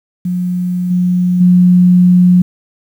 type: tone with level steps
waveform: sine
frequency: 179.6 Hz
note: F3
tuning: 49 cents sharp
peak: -13 / -9 / -4 dBFS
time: 0.25-2.42 s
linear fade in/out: 5 ms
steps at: 0.9 / 1.4 s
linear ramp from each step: 10 ms
effects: 7-bit